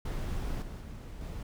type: noise with level steps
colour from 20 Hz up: brown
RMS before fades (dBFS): -34 / -41 / -43 / -39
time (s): 0.05-1.43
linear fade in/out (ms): 5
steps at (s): 0.62 / 0.8 / 1.21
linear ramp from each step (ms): 2
effects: none

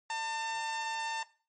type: tone with amplitude modulation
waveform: sawtooth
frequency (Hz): 899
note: A5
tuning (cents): +37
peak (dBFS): -28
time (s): 0.1-1.23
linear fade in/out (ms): 2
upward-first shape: sine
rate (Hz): 283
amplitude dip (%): 25
effects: noise-tail reverb RT60 0.4 s tail -19 dB re dry + MP3 32 kbps

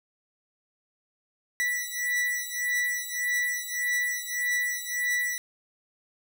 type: beating tone pair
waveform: 45% pulse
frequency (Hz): 1957 / 1958.7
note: B6 / B6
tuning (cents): -16 / -15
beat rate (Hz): 1.7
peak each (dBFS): -30 / -29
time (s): 1.6-5.38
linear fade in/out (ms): 0
effects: none

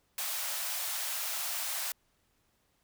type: high-pass noise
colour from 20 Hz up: white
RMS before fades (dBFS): -35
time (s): 0.18-1.92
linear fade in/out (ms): 2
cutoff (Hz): 590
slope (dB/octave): 48
effects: pink hiss -73 dBFS RMS until 2.83 s

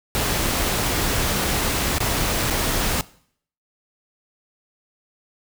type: noise with dropouts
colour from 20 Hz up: pink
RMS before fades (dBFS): -22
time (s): 0.15-3.01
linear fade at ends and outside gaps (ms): 0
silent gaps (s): 1.983-2.004 / 2.501-2.506
effects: noise-tail reverb RT60 0.6 s tail -20 dB re dry

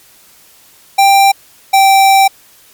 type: tone pair in turn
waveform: square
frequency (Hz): 788 / 779.4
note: G5 / G5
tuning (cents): +9 / -10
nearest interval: unison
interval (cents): 19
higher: first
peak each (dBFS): -5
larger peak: neither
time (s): 0.98-1.32 / 1.73-2.28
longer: second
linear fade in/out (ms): 10
effects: white hiss -44 dBFS RMS until 2.73 s + MP3 96 kbps

